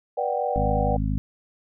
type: chord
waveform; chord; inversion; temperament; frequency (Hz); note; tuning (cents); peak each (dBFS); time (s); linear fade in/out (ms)
sine; G major seventh; first; equal with one note detuned; 487.4 / 587.3 / 740 / 784; B4 / D5 / F#5 / G5; -23 / 0 / 0 / 0; -28; 0.17-0.97; 10
type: harmonic tone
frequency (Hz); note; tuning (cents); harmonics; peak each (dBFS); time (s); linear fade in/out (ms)
52; G#1; +3; 1 / 2 / 3 / 4 / 5; -25 / -28 / -30 / -31 / -32; 0.56-1.18; 0
effects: none

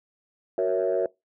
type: chord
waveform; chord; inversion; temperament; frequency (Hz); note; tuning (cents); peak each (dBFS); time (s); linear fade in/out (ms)
sine; F# dominant seventh; none; equal; 370 / 466.2 / 554.4 / 659.3; F#4 / A#4 / C#5 / E5; 0 / 0 / 0 / 0; -26; 0.58-1.06; 2
effects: noise-tail reverb RT60 0.2 s tail -23 dB re dry + tanh soft clip ceiling -15 dBFS

